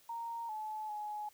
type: tone with pitch steps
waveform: sine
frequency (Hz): 928 / 861 / 841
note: A#5 / A5 / G#5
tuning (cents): -8 / -38 / +22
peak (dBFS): -38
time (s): 0.09-1.29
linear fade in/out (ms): 5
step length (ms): 400
effects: white hiss -65 dBFS RMS until 1.33 s